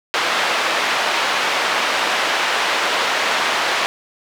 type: band-pass noise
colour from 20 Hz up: pink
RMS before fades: -19 dBFS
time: 0.14-3.86 s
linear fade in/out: 0 ms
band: 740 to 3600 Hz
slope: 12 dB/octave
effects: none